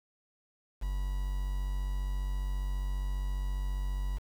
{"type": "tone with quantisation", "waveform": "triangle", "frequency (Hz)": 47.39, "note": "F#1", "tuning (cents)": 42, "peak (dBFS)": -28, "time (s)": [0.81, 4.19], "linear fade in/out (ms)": 20, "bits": 8, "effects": []}